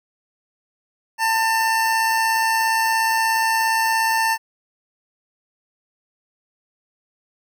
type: tone with amplitude modulation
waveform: 25% pulse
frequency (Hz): 896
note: A5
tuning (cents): +31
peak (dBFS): -12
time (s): 1.18-4.38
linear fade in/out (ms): 50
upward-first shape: sine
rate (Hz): 117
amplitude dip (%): 30
effects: none